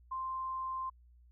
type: tone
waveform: sine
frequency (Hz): 1046.5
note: C6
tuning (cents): 0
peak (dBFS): -35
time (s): 0.11-0.9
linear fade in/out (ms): 10
effects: added 60 Hz sine -58 dBFS peak until 1.31 s